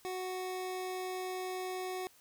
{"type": "tone", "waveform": "25% pulse", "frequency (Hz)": 370, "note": "F#4", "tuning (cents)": 0, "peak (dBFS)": -33, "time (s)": [0.05, 2.07], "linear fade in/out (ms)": 0, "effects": ["white hiss -63 dBFS RMS until 2.2 s"]}